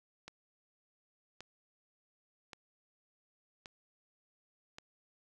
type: click train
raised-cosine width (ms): 0.2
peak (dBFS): -29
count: 5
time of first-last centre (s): 0.28-4.785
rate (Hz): 0.888
effects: none